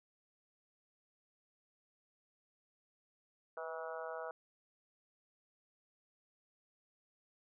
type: harmonic tone with a mistuned harmonic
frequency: 161.4 Hz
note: E3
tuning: 36 cents flat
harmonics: 3 / 4 / 5 / 6 / 7 / 8 / 9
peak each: -46 / -45 / -51 / -52 / -53 / -50 / -51 dBFS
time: 3.57-4.31 s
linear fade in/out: 2 ms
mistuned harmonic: 3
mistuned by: +35 cents
effects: none